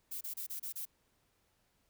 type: noise bursts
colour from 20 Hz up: violet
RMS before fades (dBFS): -41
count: 6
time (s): 0.11-0.855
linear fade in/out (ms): 10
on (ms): 100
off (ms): 29
effects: pink hiss -75 dBFS RMS until 1.89 s